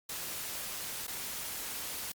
white noise with dropouts, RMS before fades -39 dBFS, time 0.09-2.12 s, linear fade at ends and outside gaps 5 ms, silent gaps 1.069-1.078 s, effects Opus 48 kbps

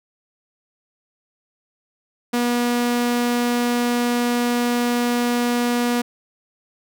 sawtooth tone, 241.3 Hz, B3, 40 cents flat, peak -14 dBFS, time 2.33-6.02 s, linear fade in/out 10 ms, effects none

